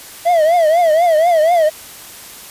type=tone with vibrato; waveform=triangle; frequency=659 Hz; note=E5; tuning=1 cent flat; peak=-7 dBFS; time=0.25-1.7 s; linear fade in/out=20 ms; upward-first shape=triangle; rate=4.1 Hz; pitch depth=160 cents each way; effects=white hiss -35 dBFS RMS until 2.5 s + resampled to 32000 Hz